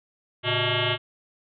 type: tone with frequency modulation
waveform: sine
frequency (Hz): 1388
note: F6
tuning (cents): -11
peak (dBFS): -21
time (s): 0.43-0.98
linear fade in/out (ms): 50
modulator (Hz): 250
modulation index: 7.9
effects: none